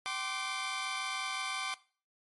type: chord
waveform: 15% pulse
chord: G suspended fourth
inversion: none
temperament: equal with one note detuned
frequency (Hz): 767.9 / 1046.5 / 1174.7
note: G5 / C6 / D6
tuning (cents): -36 / 0 / 0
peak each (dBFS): -34 / -33 / -31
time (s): 0.06-1.74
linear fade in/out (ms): 0
effects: noise-tail reverb RT60 0.4 s tail -19 dB re dry + MP3 48 kbps